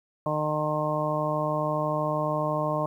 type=harmonic tone; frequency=152.3 Hz; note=D#3; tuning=37 cents flat; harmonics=1 / 2 / 3 / 4 / 5 / 6 / 7; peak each=-31 / -34 / -37 / -28 / -37 / -34 / -31 dBFS; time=0.26-2.86 s; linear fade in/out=2 ms; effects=10-bit